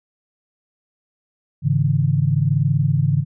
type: chord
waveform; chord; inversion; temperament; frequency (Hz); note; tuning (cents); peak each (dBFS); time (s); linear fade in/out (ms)
sine; Ab suspended fourth; none; equal with one note detuned; 103.83 / 138.59 / 159.66; Ab2 / Db3 / Eb3; 0 / 0 / +45; -22 / -17 / -20; 1.62-3.25; 50
effects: none